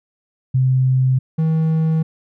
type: tone pair in turn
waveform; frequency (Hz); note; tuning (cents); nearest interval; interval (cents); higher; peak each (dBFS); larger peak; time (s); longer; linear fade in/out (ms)
sine / triangle; 129.9 / 159.77; C3 / D#3; -12 / +46; major third; 358; second; -12; neither; 0.54-1.19 / 1.38-2.03; neither; 10
effects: none